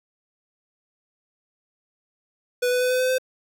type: tone with pitch steps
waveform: square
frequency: 493.5 / 497.8 / 502.1 / 506.5 / 510.9 / 515.3 Hz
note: B4 / B4 / B4 / B4 / C5 / C5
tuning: -1 / +14 / +29 / +44 / -41 / -27 cents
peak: -20 dBFS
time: 2.62-3.184 s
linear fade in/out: 10 ms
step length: 94 ms
effects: 10-bit